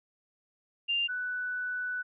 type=tone pair in turn; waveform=sine; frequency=2794 / 1489.1 Hz; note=F7 / F#6; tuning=0 / +11 cents; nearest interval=major seventh; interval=1089 cents; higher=first; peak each=-26 / -31 dBFS; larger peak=first; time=0.88-1.08 / 1.08-2.03 s; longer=second; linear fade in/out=20 ms; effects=none